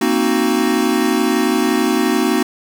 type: chord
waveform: square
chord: C half-diminished seventh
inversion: third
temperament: equal with one note detuned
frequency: 233.1 / 264.7 / 311.1 / 370 Hz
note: Bb3 / C4 / Eb4 / Gb4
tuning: 0 / +20 / 0 / 0 cents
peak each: -20 dBFS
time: 0.01-2.43 s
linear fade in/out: 5 ms
effects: none